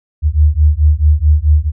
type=beating tone pair; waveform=sine; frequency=73.42 / 78.02 Hz; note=D2 / D#2; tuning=0 / +5 cents; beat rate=4.6 Hz; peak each=-10 dBFS; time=0.22-1.72 s; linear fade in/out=50 ms; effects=none